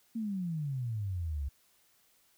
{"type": "exponential sweep", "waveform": "sine", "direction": "down", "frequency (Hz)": [233.1, 66.3], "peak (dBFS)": -32, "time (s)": [0.15, 1.49], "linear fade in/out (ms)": 10, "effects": ["white hiss -68 dBFS RMS until 2.37 s"]}